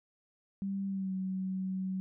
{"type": "tone with pitch glide", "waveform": "sine", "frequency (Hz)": [196, 188.45], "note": ["G3", "F#3"], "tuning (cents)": [0, 32], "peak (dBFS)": -32, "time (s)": [0.62, 2], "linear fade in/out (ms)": 0, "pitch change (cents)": -68, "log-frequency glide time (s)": [0.87, 1.13], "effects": []}